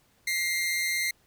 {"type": "tone pair together", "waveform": "sawtooth", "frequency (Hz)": [1933, 2102], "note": ["B6", "C7"], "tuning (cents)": [-38, 7], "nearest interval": "minor second", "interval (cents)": 145, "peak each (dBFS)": [-32, -23], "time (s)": [0.27, 1.11], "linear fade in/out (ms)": 5, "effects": ["pink hiss -65 dBFS RMS until 1.26 s"]}